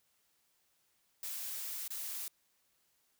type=noise with dropouts; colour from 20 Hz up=blue; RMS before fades=-41 dBFS; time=1.23-2.28 s; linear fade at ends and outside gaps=2 ms; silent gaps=1.879-1.904 s; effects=white hiss -75 dBFS RMS until 3.19 s